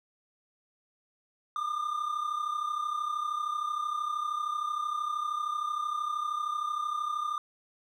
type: tone pair together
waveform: triangle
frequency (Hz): 1198 / 1231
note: D6 / D#6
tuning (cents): +34 / -19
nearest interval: unison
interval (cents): 47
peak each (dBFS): -29 / -34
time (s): 1.56-7.38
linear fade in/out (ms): 2
effects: none